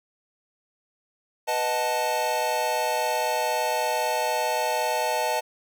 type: chord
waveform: square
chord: B dominant seventh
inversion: none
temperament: equal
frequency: 493.9 / 622.3 / 740 / 880 Hz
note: B4 / D#5 / F#5 / A5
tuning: 0 / 0 / 0 / 0 cents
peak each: -32 / -29 / -33 / -27 dBFS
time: 1.47-5.41 s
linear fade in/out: 20 ms
effects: none